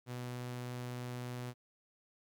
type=tone; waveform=sawtooth; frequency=123.47 Hz; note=B2; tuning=in tune; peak=-36 dBFS; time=0.06-1.54 s; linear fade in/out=50 ms; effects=Opus 48 kbps